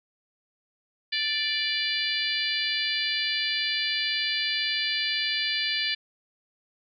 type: harmonic tone with a mistuned harmonic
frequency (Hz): 587.3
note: D5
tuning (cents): 0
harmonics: 3 / 4 / 5 / 6 / 7 / 8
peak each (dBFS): -32 / -32 / -32 / -32 / -32 / -32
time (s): 1.12-5.95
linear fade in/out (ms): 10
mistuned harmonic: 6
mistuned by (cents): -18
effects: none